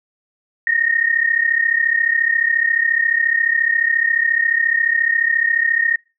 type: tone pair together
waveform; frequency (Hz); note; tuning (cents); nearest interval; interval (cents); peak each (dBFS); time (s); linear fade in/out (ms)
sine; 1836 / 1870.3; A#6 / A#6; -27 / +5; unison; 32; -17; 0.67-5.96; 2
effects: noise-tail reverb RT60 0.3 s tail -24 dB re dry